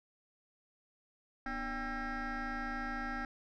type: tone with frequency modulation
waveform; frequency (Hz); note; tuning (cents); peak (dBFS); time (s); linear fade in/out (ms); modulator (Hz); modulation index
sine; 792; G5; +18; -33; 1.46-3.25; 2; 273; 3.8
effects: tanh soft clip ceiling -35 dBFS